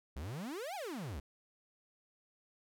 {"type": "exponential two-way sweep", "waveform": "45% pulse", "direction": "up then down", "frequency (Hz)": [60.7, 860, 60.7], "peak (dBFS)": -40, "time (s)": [0.16, 1.2], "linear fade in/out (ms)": 5, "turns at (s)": 0.75, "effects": []}